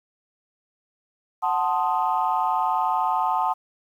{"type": "chord", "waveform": "sine", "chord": "F# diminished seventh", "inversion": "none", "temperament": "equal", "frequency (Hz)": [740, 880, 1046.5, 1244.5], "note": ["F#5", "A5", "C6", "Eb6"], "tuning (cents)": [0, 0, 0, 0], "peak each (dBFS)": [-25, -23, -26, -28], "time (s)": [1.42, 3.54], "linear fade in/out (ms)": 20, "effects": ["tanh soft clip ceiling -11 dBFS", "9-bit"]}